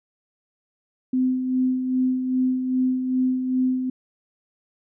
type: tone with tremolo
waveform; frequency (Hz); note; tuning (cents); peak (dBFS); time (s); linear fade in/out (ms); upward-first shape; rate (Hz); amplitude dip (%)
sine; 256.4; C4; -35; -17; 1.13-3.9; 5; sine; 2.5; 50
effects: none